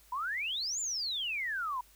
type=exponential two-way sweep; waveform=sine; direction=up then down; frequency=955 to 7360 to 955 Hz; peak=-32 dBFS; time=0.12-1.81 s; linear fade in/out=5 ms; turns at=0.8 s; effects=added 50 Hz sine -63 dBFS peak until 1.95 s + white hiss -62 dBFS RMS until 1.95 s